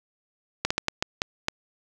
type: slowing click train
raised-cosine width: 0.2 ms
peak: -6 dBFS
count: 7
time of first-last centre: 0.65-1.484 s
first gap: 55 ms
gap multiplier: 1.37
effects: none